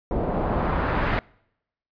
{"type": "noise with low-pass filter sweep", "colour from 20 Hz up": "pink", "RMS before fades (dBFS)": -24, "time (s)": [0.11, 1.19], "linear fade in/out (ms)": 0, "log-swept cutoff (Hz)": [570, 2000], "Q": 1.3, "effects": ["noise-tail reverb RT60 0.8 s tail -26 dB re dry", "resampled to 11025 Hz"]}